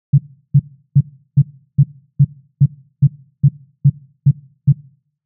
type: tone bursts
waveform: sine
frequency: 140.7 Hz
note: C#3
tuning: 26 cents sharp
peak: -4 dBFS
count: 12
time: 0.13-4.726 s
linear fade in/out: 10 ms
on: 53 ms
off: 360 ms
effects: noise-tail reverb RT60 0.6 s tail -23 dB re dry